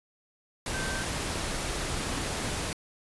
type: tone in noise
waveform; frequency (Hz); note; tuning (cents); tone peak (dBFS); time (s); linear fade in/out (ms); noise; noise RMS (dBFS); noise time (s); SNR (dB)
sine; 1553; G6; -17; -35; 0.74-1.03; 2; pink; -32; 0.66-2.73; -6
effects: resampled to 24000 Hz